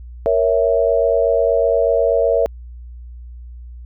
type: chord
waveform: sine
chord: A# diminished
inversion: none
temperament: equal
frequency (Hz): 466.2 / 554.4 / 659.3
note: A#4 / C#5 / E5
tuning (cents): 0 / 0 / 0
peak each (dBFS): -17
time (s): 0.26-2.46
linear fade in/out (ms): 0
effects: added 60 Hz sine -32 dBFS peak until 3.85 s